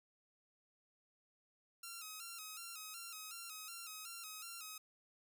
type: tone with vibrato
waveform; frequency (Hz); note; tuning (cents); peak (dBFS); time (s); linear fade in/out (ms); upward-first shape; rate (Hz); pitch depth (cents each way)
5% pulse; 1318.5; E6; 0; -36; 1.83-4.78; 5; square; 2.7; 69
effects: none